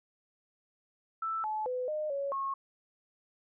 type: tone with pitch steps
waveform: sine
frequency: 1323 / 861 / 503 / 611 / 558 / 1089 Hz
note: E6 / A5 / B4 / D#5 / C#5 / C#6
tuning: +6 / -38 / +32 / -32 / +11 / -31 cents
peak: -31 dBFS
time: 1.22-2.54 s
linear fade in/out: 5 ms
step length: 220 ms
effects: none